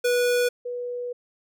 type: tone pair in turn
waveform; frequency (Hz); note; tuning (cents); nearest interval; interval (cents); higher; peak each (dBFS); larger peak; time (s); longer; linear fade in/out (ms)
square / sine; 488.7 / 488.7; B4 / B4; -18 / -18; unison; 0; neither; -20 / -28; first; 0.04-0.49 / 0.65-1.13; second; 10
effects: none